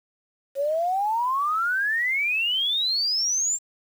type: exponential sweep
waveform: sine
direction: up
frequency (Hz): 539 to 7500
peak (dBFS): -21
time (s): 0.55-3.59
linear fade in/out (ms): 50
effects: 8-bit